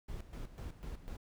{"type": "noise with tremolo", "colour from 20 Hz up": "brown", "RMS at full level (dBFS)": -43, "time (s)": [0.08, 1.17], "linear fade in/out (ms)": 10, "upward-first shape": "square", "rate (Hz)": 4, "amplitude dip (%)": 70, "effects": []}